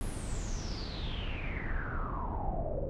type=noise with low-pass filter sweep; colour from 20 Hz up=brown; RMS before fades=-35 dBFS; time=0.01-2.89 s; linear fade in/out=0 ms; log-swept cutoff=11000 to 500 Hz; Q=9.7; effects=none